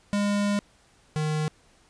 square tone pair in turn, 203.8 / 153.74 Hz, G#3 / D#3, -32 / -20 cents, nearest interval perfect fourth, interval 488 cents, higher first, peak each -23 / -25 dBFS, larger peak first, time 0.13-0.59 / 1.16-1.48 s, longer first, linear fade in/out 0 ms, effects pink hiss -60 dBFS RMS until 1.89 s + resampled to 22050 Hz

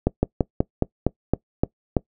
slowing click train, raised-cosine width 2 ms, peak -4 dBFS, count 9, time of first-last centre 0.07-1.968 s, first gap 160 ms, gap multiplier 1.11, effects noise-tail reverb RT60 0.1 s tail -22 dB re dry

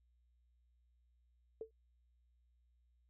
sine tone with exponential decay, 444 Hz, A4, 16 cents sharp, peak -38 dBFS, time 1.61-1.71 s, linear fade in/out 2 ms, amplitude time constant 21 ms, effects added 60 Hz sine -70 dBFS peak until 3.09 s

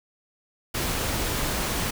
pink noise, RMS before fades -27 dBFS, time 0.74-1.91 s, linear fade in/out 10 ms, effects none

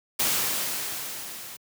white noise with level ramp, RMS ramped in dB -23 to -41 dBFS, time 0.19-1.57 s, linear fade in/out 10 ms, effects high-pass 100 Hz 12 dB/octave

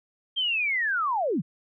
sine linear sweep, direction down, 3200 to 123.47 Hz, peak -23 dBFS, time 0.36-1.42 s, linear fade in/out 20 ms, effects none

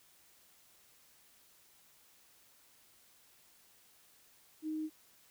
sine tone, 311.4 Hz, D#4, 2 cents sharp, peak -35 dBFS, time 4.62-4.9 s, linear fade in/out 50 ms, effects white hiss -65 dBFS RMS until 5.3 s

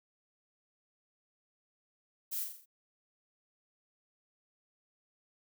violet noise with echo, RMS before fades -37 dBFS, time 2.31-2.45 s, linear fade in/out 20 ms, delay 42 ms, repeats 5, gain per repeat -5 dB, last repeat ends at 2.66 s, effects none

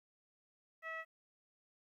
15% pulse tone with low-pass filter, 648 Hz, E5, 30 cents flat, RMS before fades -44 dBFS, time 0.82-1.05 s, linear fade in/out 50 ms, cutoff 2000 Hz, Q 3, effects 13-bit

